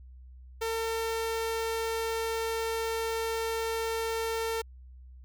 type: tone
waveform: sawtooth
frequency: 452 Hz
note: A4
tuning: 47 cents sharp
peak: -25 dBFS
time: 0.61-4.62 s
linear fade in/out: 10 ms
effects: added 63 Hz sine -46 dBFS peak until 5.24 s + MP3 96 kbps